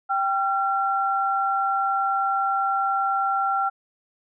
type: tone pair together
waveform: sine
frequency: 784 / 1365 Hz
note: G5 / F6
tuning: 0 / -40 cents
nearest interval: minor seventh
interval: 960 cents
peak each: -23 dBFS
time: 0.09-3.7 s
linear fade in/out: 20 ms
effects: none